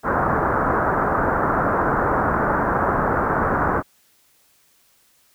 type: low-pass noise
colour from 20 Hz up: white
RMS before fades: -20 dBFS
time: 0.03-3.83 s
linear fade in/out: 50 ms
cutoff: 1500 Hz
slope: 48 dB/octave
effects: white hiss -59 dBFS RMS until 5.34 s